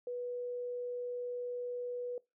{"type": "tone", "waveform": "sine", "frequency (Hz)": 489.8, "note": "B4", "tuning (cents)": -14, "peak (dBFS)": -36, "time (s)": [0.07, 2.18], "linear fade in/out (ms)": 2, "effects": ["noise-tail reverb RT60 0.2 s tail -21 dB re dry"]}